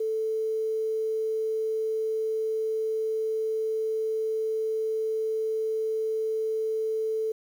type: tone with quantisation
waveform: sine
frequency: 440 Hz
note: A4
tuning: in tune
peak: -25 dBFS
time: 0-7.32 s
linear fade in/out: 5 ms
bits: 9
effects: none